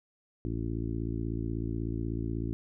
harmonic tone, 56.3 Hz, A1, 40 cents sharp, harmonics 1 / 2 / 3 / 4 / 5 / 6 / 7, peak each -36 / -35 / -42 / -41 / -38 / -39 / -47 dBFS, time 0.45-2.53 s, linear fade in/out 0 ms, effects none

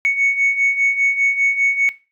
sine beating tone pair, 2217 / 2222 Hz, C#7 / C#7, 0 / +4 cents, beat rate 5 Hz, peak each -19 / -15 dBFS, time 0.05-1.89 s, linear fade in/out 0 ms, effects noise-tail reverb RT60 0.3 s tail -18 dB re dry + tanh soft clip ceiling -9 dBFS

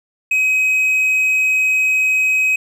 triangle tone, 2533 Hz, D#7, 30 cents sharp, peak -11 dBFS, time 0.31-2.56 s, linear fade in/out 5 ms, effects none

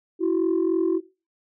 sine tone pair together, 331 / 374.4 Hz, E4 / F#4, +7 / +20 cents, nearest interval major second, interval 213 cents, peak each -20 / -21 dBFS, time 0.19-1.01 s, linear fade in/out 50 ms, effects noise-tail reverb RT60 0.3 s tail -20 dB re dry + tanh soft clip ceiling -15 dBFS

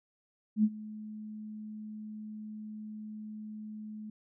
sine tone with ADSR envelope, 214.1 Hz, A3, 47 cents flat, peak -20 dBFS, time 0.56-4.1 s, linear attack 78 ms, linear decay 50 ms, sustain -20 dB, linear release 4 ms, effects none

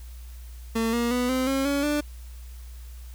30% pulse tone with pitch steps, 226.5 / 236.7 / 247.3 / 258.4 / 270 / 282.1 / 294.8 Hz, A#3 / A#3 / B3 / C4 / C#4 / C#4 / D4, -50 / +27 / +3 / -21 / -45 / +30 / +7 cents, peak -20 dBFS, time 0.75-2.01 s, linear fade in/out 10 ms, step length 180 ms, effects added 60 Hz sine -38 dBFS peak until 3.14 s + white hiss -54 dBFS RMS until 3.14 s

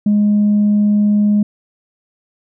sine tone, 207.7 Hz, G#3, in tune, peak -8 dBFS, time 0.06-1.43 s, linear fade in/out 5 ms, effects tanh soft clip ceiling -7 dBFS

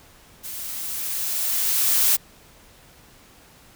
blue noise with level ramp, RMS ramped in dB -34 to -17 dBFS, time 0.43-2.17 s, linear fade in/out 20 ms, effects pink hiss -51 dBFS RMS until 3.75 s

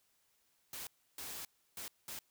white noise bursts at uneven times, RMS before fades -45 dBFS, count 4, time 0.73-0.87 / 1.18-1.45 / 1.77-1.88 / 2.08-2.19 s, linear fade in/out 2 ms, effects white hiss -75 dBFS RMS until 2.3 s

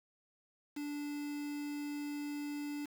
triangle tone with quantisation, 291.7 Hz, D4, 12 cents flat, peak -36 dBFS, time 0.76-2.86 s, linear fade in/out 10 ms, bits 8, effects none

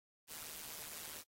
white noise with amplitude modulation, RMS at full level -45 dBFS, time 0.27-1.24 s, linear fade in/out 50 ms, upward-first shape sine, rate 155 Hz, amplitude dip 80%, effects AAC 48 kbps

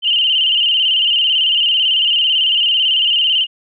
sine tone with vibrato, 2960 Hz, F#7, in tune, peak -11 dBFS, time 0.02-3.47 s, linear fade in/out 50 ms, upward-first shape square, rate 18 Hz, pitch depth 67 cents each way, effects none

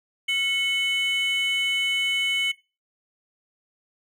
triangle tone pair together, 2198 / 3007 Hz, C#7 / F#7, -15 / +27 cents, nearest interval perfect fourth, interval 542 cents, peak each -21 dBFS, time 0.28-2.52 s, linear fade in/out 10 ms, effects noise-tail reverb RT60 0.3 s tail -21 dB re dry + tanh soft clip ceiling -17 dBFS

